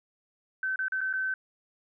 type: tone with dropouts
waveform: sine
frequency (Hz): 1534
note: G6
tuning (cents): -38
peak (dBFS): -27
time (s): 0.63-1.34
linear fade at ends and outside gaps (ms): 2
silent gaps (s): 0.759-0.79 / 0.883-0.921 / 1.007-1.013 / 1.129-1.136
effects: none